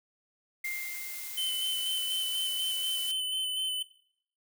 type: tone with exponential decay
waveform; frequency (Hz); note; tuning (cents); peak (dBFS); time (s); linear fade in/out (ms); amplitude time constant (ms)
sine; 2100; C7; +6; -32; 0.64-2.21; 5; 340
type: noise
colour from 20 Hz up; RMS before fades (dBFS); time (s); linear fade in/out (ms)
blue; -40; 0.64-3.12; 10
type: tone with vibrato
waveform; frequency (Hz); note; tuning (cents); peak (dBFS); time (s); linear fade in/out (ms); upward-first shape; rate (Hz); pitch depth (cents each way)
square; 3039; F#7; +46; -30; 1.37-3.83; 10; square; 4.1; 14
effects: noise-tail reverb RT60 0.6 s tail -17 dB re dry